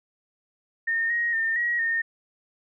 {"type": "tone with pitch steps", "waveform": "sine", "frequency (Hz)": [1828, 1881, 1811, 1903, 1832], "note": ["A#6", "A#6", "A6", "A#6", "A#6"], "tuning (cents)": [-34, 15, 49, 35, -31], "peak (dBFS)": -22, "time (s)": [0.87, 2.02], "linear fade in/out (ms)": 10, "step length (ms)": 230, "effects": []}